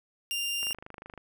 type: tone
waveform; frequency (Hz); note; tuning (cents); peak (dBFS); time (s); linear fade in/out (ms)
sawtooth; 2794; F7; 0; -26; 0.31-0.73; 0
type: click train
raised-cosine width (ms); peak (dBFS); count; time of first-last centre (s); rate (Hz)
0.5; -28; 15; 0.63-1.177; 25.6
effects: none